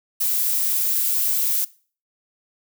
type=noise; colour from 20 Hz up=violet; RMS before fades=-21 dBFS; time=0.2-1.65 s; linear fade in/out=10 ms; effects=noise-tail reverb RT60 0.4 s tail -20 dB re dry